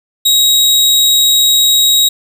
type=tone; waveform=sawtooth; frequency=3807 Hz; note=A#7; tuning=36 cents sharp; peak=-4 dBFS; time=0.25-2.09 s; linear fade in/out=10 ms; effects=none